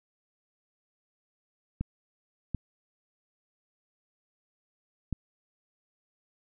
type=clicks; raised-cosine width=5 ms; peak=-18 dBFS; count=3; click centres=1.81 / 2.547 / 5.127 s; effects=none